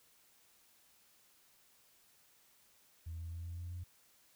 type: tone with pitch steps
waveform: sine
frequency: 82.41 / 83.56 / 84.73 / 85.91 / 87.11 / 88.32 Hz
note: E2 / E2 / E2 / F2 / F2 / F2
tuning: 0 / +24 / +48 / -28 / -4 / +20 cents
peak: -40 dBFS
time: 3.06-3.84 s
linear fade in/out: 10 ms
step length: 130 ms
effects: tanh soft clip ceiling -37 dBFS + white hiss -68 dBFS RMS until 4.35 s